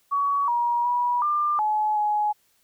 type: tone with pitch steps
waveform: sine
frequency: 1128 / 953 / 971 / 1194 / 852 / 840 Hz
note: C#6 / A#5 / B5 / D6 / G#5 / G#5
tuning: +30 / +38 / -30 / +28 / +44 / +19 cents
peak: -20 dBFS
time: 0.11-2.33 s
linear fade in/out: 20 ms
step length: 370 ms
effects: white hiss -65 dBFS RMS until 2.63 s